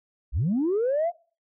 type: linear sweep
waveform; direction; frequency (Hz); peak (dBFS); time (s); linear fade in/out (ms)
sine; up; 43.82 to 716; -20; 0.32-1.12; 50
effects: noise-tail reverb RT60 0.4 s tail -24 dB re dry + tanh soft clip ceiling -18 dBFS